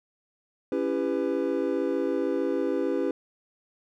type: chord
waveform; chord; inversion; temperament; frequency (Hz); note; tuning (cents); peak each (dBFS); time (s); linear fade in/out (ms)
triangle; C# half-diminished seventh; none; just; 277.2 / 332.6 / 399.1 / 498.9; C#4 / E4 / G4 / B4; 0 / +16 / +31 / +17; -28; 0.72-3.11; 2
effects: none